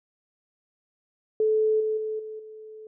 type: tone with level steps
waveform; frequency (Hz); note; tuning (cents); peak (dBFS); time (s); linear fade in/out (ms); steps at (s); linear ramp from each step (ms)
sine; 434.2; A4; -23; -19 / -23 / -27 / -34 / -40; 1.4-2.87; 2; 1.8 / 1.97 / 2.19 / 2.39; 5
effects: none